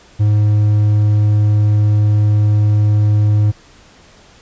triangle tone, 105 Hz, G#2, 19 cents sharp, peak -7 dBFS, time 0.19-3.52 s, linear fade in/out 20 ms, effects pink hiss -45 dBFS RMS until 4.41 s + resampled to 16000 Hz

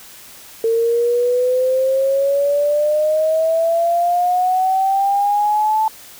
sine exponential sweep, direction up, 451.4 to 880 Hz, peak -13 dBFS, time 0.64-5.88 s, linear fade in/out 2 ms, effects white hiss -40 dBFS RMS until 6.19 s

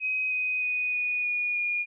sine tone with pitch steps, 2524 / 2505 / 2486 / 2468 / 2449 / 2431 Hz, D#7 / D#7 / D#7 / D#7 / D#7 / D#7, +24 / +11 / -2 / -15 / -28 / -41 cents, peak -25 dBFS, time 0-1.86 s, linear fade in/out 50 ms, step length 310 ms, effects none

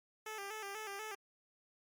10% pulse tone with vibrato, 415.3 Hz, G#4, in tune, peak -34 dBFS, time 0.26-1.15 s, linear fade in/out 5 ms, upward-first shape square, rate 4.1 Hz, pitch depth 76 cents each way, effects MP3 96 kbps

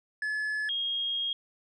triangle / sine tone pair in turn, 1715 / 3257 Hz, A6 / G#7, -45 / -34 cents, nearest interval major seventh, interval 1111 cents, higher second, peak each -27 / -28 dBFS, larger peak first, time 0.22-0.69 / 0.69-1.33 s, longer second, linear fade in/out 2 ms, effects resampled to 24000 Hz

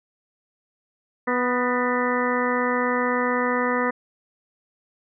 harmonic tone with a mistuned harmonic, 246.9 Hz, B3, in tune, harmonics 1 / 2 / 3 / 4 / 5 / 6 / 7 / 8, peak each -26 / -25 / -34 / -28 / -28 / -34 / -29 / -31 dBFS, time 1.27-3.91 s, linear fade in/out 10 ms, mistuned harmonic 7, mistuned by +55 cents, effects none

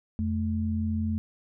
sine tone pair together, 86.6 / 218.2 Hz, F2 / A3, -14 / -14 cents, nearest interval octave + major third, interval 1600 cents, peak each -28 dBFS, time 0.19-1.18 s, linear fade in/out 0 ms, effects none

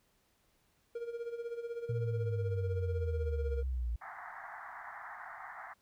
triangle tone with tremolo, 469.5 Hz, A#4, 12 cents sharp, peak -33 dBFS, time 0.95-3.63 s, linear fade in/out 5 ms, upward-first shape sine, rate 16 Hz, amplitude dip 70%
sine linear sweep, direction down, 118 to 56.3 Hz, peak -32 dBFS, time 1.89-3.96 s, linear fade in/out 5 ms
pink band-pass noise, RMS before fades -47 dBFS, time 4.01-5.74 s, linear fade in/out 10 ms, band 690 to 2000 Hz, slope 96 dB/octave
effects pink hiss -73 dBFS RMS until 5.81 s

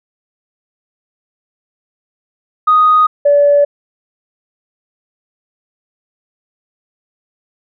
sine tone pair in turn, 1244.5 / 576.2 Hz, D#6 / D5, 0 / -33 cents, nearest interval octave + minor second, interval 1333 cents, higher first, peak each -5 dBFS, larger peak neither, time 2.67-3.07 / 3.25-3.65 s, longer neither, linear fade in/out 10 ms, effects tanh soft clip ceiling -1 dBFS

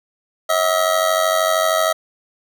25% pulse tone with amplitude modulation, 642 Hz, E5, 46 cents flat, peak -8 dBFS, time 0.49-1.93 s, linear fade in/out 10 ms, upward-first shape sine, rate 93 Hz, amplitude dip 70%, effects none

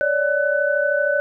sine tone cluster, 563 / 596 / 1500 Hz, C#5 / D5 / F#6, +27 / +25 / +23 cents, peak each -21 dBFS, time 0.01-1.2 s, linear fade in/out 0 ms, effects none

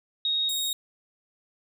sine / sawtooth tone pair in turn, 3752 / 3752 Hz, A#7 / A#7, +11 / +11 cents, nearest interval unison, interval 0 cents, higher neither, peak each -23 dBFS, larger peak neither, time 0.25-0.49 / 0.49-0.73 s, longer neither, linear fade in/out 2 ms, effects none

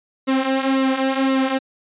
sawtooth tone with flanger, 266.2 Hz, C4, 30 cents sharp, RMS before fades -19 dBFS, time 0.27-1.59 s, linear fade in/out 20 ms, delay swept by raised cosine 1.2 to 4.7 ms, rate 1.9 Hz, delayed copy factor -0.65, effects resampled to 8000 Hz

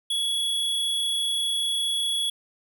square tone, 3367 Hz, G#7, 23 cents sharp, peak -24 dBFS, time 0.1-2.3 s, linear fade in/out 5 ms, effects none

